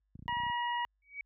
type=clicks; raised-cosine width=5 ms; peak=-35 dBFS; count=11; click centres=0.155 / 0.192 / 0.225 / 0.259 / 0.293 / 0.326 / 0.369 / 0.401 / 0.435 / 0.466 / 0.499 s
type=harmonic tone; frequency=959 Hz; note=A#5; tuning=49 cents sharp; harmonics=1 / 2 / 3; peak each=-32 / -38 / -42 dBFS; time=0.28-0.85 s; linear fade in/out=0 ms
type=tone with exponential growth; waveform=sine; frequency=2265 Hz; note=C#7; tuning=37 cents sharp; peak=-34 dBFS; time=1.02-1.21 s; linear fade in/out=2 ms; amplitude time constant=41 ms
effects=added 50 Hz sine -70 dBFS peak until 1.25 s + high-pass 60 Hz 12 dB/octave